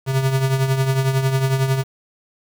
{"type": "tone with tremolo", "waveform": "square", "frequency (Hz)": 133.4, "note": "C3", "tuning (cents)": 34, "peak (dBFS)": -14, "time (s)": [0.06, 1.84], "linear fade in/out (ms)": 50, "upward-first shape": "triangle", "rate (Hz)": 11, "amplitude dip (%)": 65, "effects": ["7-bit"]}